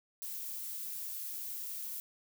violet noise, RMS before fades -41 dBFS, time 0.22-2 s, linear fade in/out 0 ms, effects none

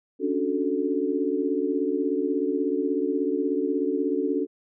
sine chord, D major seventh, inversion third, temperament equal, 277.2 / 293.7 / 370 / 440 Hz, C#4 / D4 / F#4 / A4, 0 / 0 / 0 / 0 cents, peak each -28 dBFS, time 0.19-4.47 s, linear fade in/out 50 ms, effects none

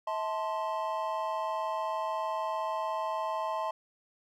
triangle chord, A minor, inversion second, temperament equal with one note detuned, 643.1 / 880 / 1046.5 Hz, E5 / A5 / C6, -43 / 0 / 0 cents, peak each -33 dBFS, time 0.07-3.71 s, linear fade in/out 5 ms, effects none

